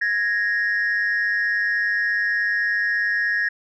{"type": "tone pair together", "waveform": "sine", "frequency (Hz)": [1661.3, 1864.7], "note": ["G#6", "A#6"], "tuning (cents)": [0, 0], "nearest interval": "major second", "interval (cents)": 200, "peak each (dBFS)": -20, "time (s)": [0.01, 3.49], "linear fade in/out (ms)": 10, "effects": ["tanh soft clip ceiling -15 dBFS"]}